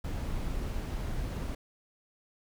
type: noise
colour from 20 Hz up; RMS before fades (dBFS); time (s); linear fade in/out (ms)
brown; -34; 0.04-1.55; 5
effects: none